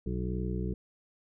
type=harmonic tone; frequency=61.74 Hz; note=B1; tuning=in tune; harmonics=1 / 2 / 3 / 5 / 6 / 7; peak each=-34 / -37 / -35 / -42 / -41 / -42 dBFS; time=0.06-0.74 s; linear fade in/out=5 ms; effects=none